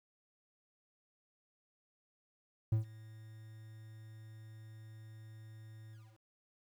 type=tone with ADSR envelope; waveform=triangle; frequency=110 Hz; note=A2; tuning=in tune; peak=-24 dBFS; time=2.72-6.2 s; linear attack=5 ms; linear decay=120 ms; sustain=-24 dB; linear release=270 ms; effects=11-bit